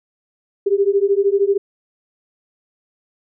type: beating tone pair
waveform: sine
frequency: 392 / 405 Hz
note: G4 / G#4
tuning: 0 / -43 cents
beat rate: 13 Hz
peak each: -16 dBFS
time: 0.66-1.58 s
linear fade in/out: 10 ms
effects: none